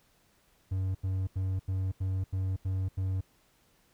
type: tone bursts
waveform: triangle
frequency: 94.5 Hz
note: F#2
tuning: 37 cents sharp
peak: -26 dBFS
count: 8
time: 0.71-3.211 s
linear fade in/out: 10 ms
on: 240 ms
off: 83 ms
effects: pink hiss -67 dBFS RMS until 3.93 s